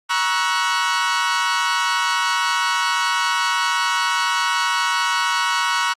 sawtooth chord, F# dominant seventh, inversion first, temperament equal with one note detuned, 949.7 / 1108.7 / 1318.5 / 1480 Hz, A#5 / C#6 / E6 / F#6, +32 / 0 / 0 / 0 cents, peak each -19 / -19 / -22 / -19 dBFS, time 0.09-5.94 s, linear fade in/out 20 ms, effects low-pass 7000 Hz 12 dB/octave + Opus 48 kbps

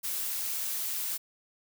blue noise, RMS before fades -33 dBFS, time 0.03-1.18 s, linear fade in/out 20 ms, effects none

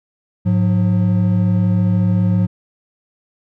triangle tone pair together, 105.4 / 180 Hz, G#2 / F#3, +26 / -47 cents, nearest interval major sixth, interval 927 cents, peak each -13 dBFS, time 0.45-2.47 s, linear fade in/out 20 ms, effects none

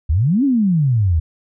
sine exponential two-way sweep, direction up then down, 68.3 to 290.3 to 75.5 Hz, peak -12 dBFS, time 0.09-1.2 s, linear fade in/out 10 ms, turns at 0.44 s, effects none

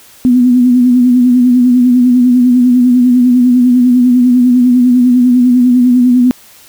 sine tone with vibrato, 247.9 Hz, B3, 7 cents sharp, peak -4 dBFS, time 0.25-6.31 s, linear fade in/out 0 ms, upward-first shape sine, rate 10 Hz, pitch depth 44 cents each way, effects white hiss -40 dBFS RMS until 6.68 s

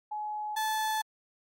sine / 35% pulse tone pair in turn, 846 / 869.3 Hz, G#5 / A5, +32 / -21 cents, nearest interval unison, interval 47 cents, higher second, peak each -32 / -26 dBFS, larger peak second, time 0.11-0.56 / 0.56-1.02 s, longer second, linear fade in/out 10 ms, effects MP3 64 kbps

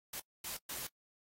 white noise bursts at uneven times, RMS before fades -42 dBFS, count 3, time 0.13-0.2 / 0.44-0.57 / 0.69-0.87 s, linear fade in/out 5 ms, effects noise-tail reverb RT60 0.1 s tail -25 dB re dry + AAC 48 kbps

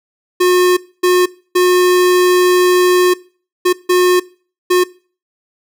square tone bursts at uneven times, 361.3 Hz, F#4, 41 cents flat, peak -9 dBFS, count 6, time 0.4-0.77 / 1.03-1.26 / 1.55-3.14 / 3.65-3.73 / 3.89-4.2 / 4.7-4.84 s, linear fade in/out 10 ms, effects noise-tail reverb RT60 0.4 s tail -21 dB re dry

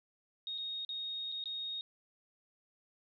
sine tone with dropouts, 3729 Hz, A#7, in tune, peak -37 dBFS, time 0.47-1.81 s, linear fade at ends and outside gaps 1 ms, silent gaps 0.579-0.583 / 0.849-0.891 / 1.318-1.322 / 1.44-1.457 s, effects none

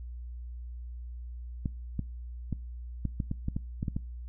clicks, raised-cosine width 5 ms, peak -18 dBFS, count 11, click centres 1.658 / 1.993 / 2.527 / 3.053 / 3.202 / 3.314 / 3.484 / 3.565 / 3.829 / 3.882 / 3.965 s, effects noise-tail reverb RT60 0.4 s tail -24 dB re dry + added 60 Hz sine -38 dBFS peak until 4.28 s

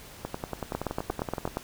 two click trains, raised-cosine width 1 ms, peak -14 / -17 dBFS, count 8 / 14, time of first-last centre 0.75-1.571 / 0.25-1.476 s, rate 8.53 / 10.6 Hz, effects pink hiss -47 dBFS RMS until 1.63 s

